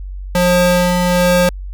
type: ring-modulated tone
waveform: 35% pulse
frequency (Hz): 356.7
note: F4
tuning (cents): +37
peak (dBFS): -6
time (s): 0.35-1.49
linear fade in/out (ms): 2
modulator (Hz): 179
effects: added 47 Hz sine -24 dBFS peak until 1.73 s